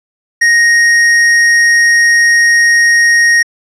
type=tone with hard clipping; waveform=sine; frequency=1869 Hz; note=A#6; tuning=4 cents sharp; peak=-7 dBFS; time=0.41-3.43 s; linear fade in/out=10 ms; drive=11 dB; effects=low-pass 9000 Hz 12 dB/octave